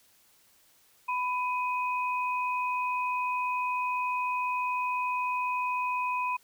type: tone pair together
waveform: sine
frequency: 996 / 2510 Hz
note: B5 / D#7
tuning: +14 / +15 cents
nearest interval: octave + major third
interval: 1601 cents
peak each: -28 / -34 dBFS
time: 1.08-6.37 s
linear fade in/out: 10 ms
effects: white hiss -63 dBFS RMS until 6.43 s